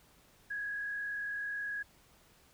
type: tone with frequency modulation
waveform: sine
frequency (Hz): 1660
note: G#6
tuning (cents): -1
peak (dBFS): -35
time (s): 0.5-1.83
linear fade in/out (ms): 10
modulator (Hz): 41.8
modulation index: 0.6
effects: pink hiss -64 dBFS RMS until 2.53 s